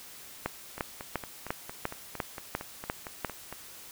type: two click trains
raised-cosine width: 0.5 ms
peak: -23 / -14 dBFS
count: 13 / 9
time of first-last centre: 0.78-3.526 / 0.46-3.247 s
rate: 4.37 / 2.87 Hz
effects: white hiss -48 dBFS RMS until 3.91 s